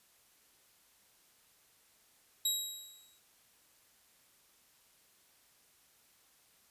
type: tone with exponential decay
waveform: 20% pulse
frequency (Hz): 3839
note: B7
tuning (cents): -50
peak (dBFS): -22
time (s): 2.45-3.19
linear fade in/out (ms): 5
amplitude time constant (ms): 160
effects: white hiss -67 dBFS RMS until 6.7 s + resampled to 32000 Hz